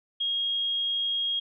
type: tone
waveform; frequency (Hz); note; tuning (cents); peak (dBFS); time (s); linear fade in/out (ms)
sine; 3266; G#7; -30; -25; 0.2-1.4; 10
effects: none